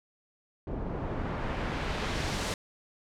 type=noise with low-pass filter sweep; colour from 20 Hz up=pink; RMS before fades=-33 dBFS; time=0.67-2.54 s; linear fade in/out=2 ms; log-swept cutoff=560 to 8200 Hz; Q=0.72; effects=none